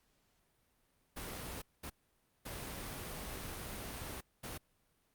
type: noise bursts at uneven times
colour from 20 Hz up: pink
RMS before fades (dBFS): -44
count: 4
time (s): 1.16-1.62 / 1.83-1.9 / 2.45-4.21 / 4.43-4.58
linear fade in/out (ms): 10
effects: pink hiss -75 dBFS RMS until 5.14 s + Opus 48 kbps